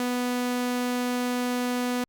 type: tone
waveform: sawtooth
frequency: 246.9 Hz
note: B3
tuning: in tune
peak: -21 dBFS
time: 0-2.04 s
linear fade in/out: 2 ms
effects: Opus 48 kbps